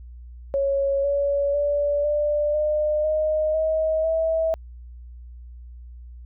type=tone with pitch steps; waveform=sine; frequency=553 / 565.6 / 578.5 / 591.7 / 605.1 / 618.9 / 633 / 647.5 Hz; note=C#5 / C#5 / D5 / D5 / D#5 / D#5 / D#5 / E5; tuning=-4 / +35 / -26 / +13 / -48 / -9 / +30 / -31 cents; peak=-19 dBFS; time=0.54-4.54 s; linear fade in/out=0 ms; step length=500 ms; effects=added 60 Hz sine -38 dBFS peak until 6.25 s